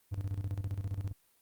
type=tone with tremolo; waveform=triangle; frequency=98 Hz; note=G2; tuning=in tune; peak=-29 dBFS; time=0.11-1.13 s; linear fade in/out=20 ms; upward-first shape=square; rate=15 Hz; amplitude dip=70%; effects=white hiss -69 dBFS RMS until 1.41 s + Opus 32 kbps